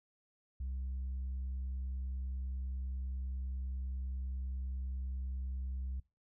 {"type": "tone with tanh clipping", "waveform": "sine", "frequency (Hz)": 65, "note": "C2", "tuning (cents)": -11, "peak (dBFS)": -37, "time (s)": [0.6, 6], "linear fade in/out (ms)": 5, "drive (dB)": 1, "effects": ["noise-tail reverb RT60 0.3 s tail -24 dB re dry"]}